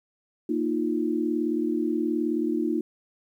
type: chord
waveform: sine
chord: Bb suspended fourth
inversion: none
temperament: just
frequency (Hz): 233.1 / 310.8 / 349.6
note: Bb3 / Eb4 / F4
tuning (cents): 0 / -2 / +2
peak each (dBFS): -29 / -26 / -28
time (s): 0.49-2.81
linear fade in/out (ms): 5
effects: 10-bit